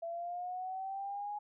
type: linear sweep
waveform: sine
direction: up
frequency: 667 to 835 Hz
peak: -37 dBFS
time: 0.02-1.39 s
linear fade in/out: 10 ms
effects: none